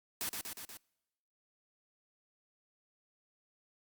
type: noise with echo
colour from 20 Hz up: white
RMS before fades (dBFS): -37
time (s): 0.21-0.29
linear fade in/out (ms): 0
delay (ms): 120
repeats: 4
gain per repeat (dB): -3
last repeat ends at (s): 0.77
effects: noise-tail reverb RT60 1.0 s tail -26 dB re dry + Opus 48 kbps